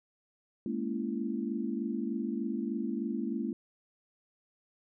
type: chord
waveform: sine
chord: A# half-diminished seventh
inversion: third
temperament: just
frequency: 209.8 / 233.1 / 279.7 / 335.6 Hz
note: G#3 / A#3 / C#4 / E4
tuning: +18 / 0 / +16 / +31 cents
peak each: -36 / -35 / -38 / -38 dBFS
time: 0.66-3.53 s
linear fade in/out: 2 ms
effects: none